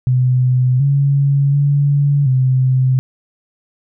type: tone with pitch steps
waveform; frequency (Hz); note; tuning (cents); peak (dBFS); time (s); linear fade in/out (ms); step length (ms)
sine; 126.9 / 140.1 / 142.7 / 129.7; B2 / C#3 / D3 / C3; +47 / +19 / -49 / -15; -10; 0.07-2.99; 0; 730
effects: none